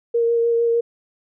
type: tone with vibrato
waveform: sine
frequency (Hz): 466.2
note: A#4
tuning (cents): 0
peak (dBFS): -15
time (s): 0.14-0.81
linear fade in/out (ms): 10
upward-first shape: sine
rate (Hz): 6.6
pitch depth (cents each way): 13
effects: none